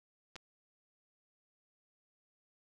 clicks, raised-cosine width 0.2 ms, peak -30 dBFS, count 2, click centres 0.357 / 0.363 s, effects none

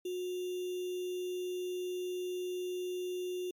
sine tone with sample-and-hold, 362.8 Hz, F#4, 34 cents flat, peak -34 dBFS, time 0.05-3.51 s, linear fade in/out 5 ms, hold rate 3150 Hz, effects MP3 64 kbps

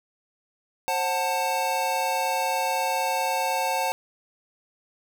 square chord, F# diminished, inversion second, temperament just, 532.8 / 740 / 888 Hz, C5 / F#5 / A5, +31 / 0 / +16 cents, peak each -31 / -29 / -27 dBFS, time 0.88-3.92 s, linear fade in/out 0 ms, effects none

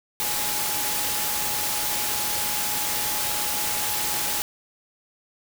sine tone in noise, 840 Hz, G#5, 19 cents sharp, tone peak -35 dBFS, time 0.2-4.42 s, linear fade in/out 0 ms, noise white, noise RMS -26 dBFS, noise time 0.2-4.42 s, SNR -12 dB, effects none

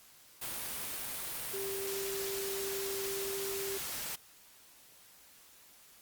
sine tone in noise, 392 Hz, G4, in tune, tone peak -37 dBFS, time 1.53-3.78 s, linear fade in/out 10 ms, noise white, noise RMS -39 dBFS, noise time 0.41-4.16 s, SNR -1 dB, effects white hiss -59 dBFS RMS until 6.01 s + Opus 48 kbps

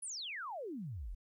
sine exponential sweep, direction down, 10620 to 36.5 Hz, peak -40 dBFS, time 0.02-1.15 s, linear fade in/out 10 ms, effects 13-bit

